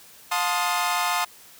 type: chord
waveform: sawtooth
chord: F dominant seventh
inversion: none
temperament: equal with one note detuned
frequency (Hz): 713.1 / 880 / 1046.5 / 1244.5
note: F5 / A5 / C6 / Eb6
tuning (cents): +36 / 0 / 0 / 0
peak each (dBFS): -24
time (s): 0.31-1.25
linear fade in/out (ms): 10
effects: white hiss -49 dBFS RMS until 1.59 s + high-pass 60 Hz 12 dB/octave